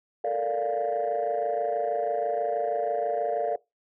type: chord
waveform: sine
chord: Bb major seventh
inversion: third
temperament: equal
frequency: 440 / 466.2 / 587.3 / 698.5 Hz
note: A4 / Bb4 / D5 / F5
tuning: 0 / 0 / 0 / 0 cents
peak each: -31 / -31 / -28 / -27 dBFS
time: 0.24-3.56 s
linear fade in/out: 5 ms
effects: noise-tail reverb RT60 0.2 s tail -22 dB re dry + tanh soft clip ceiling -19 dBFS